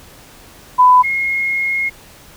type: tone pair in turn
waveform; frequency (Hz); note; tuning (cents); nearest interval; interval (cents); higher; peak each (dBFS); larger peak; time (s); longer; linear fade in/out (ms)
sine; 1000 / 2153; B5 / C7; +21 / +49; octave + minor second; 1328; second; -5 / -15; first; 0.78-1.03 / 1.03-1.9; second; 20
effects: pink hiss -42 dBFS RMS until 2.36 s